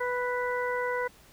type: harmonic tone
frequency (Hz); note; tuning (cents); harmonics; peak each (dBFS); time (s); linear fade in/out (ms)
493.9; B4; 0; 1 / 2 / 3 / 4; -30 / -33 / -35 / -36; 0-1.08; 10
effects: pink hiss -56 dBFS RMS until 1.32 s